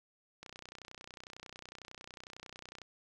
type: click train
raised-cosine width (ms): 0.2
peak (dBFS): -30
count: 75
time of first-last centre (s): 0.43-2.817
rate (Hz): 31
effects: none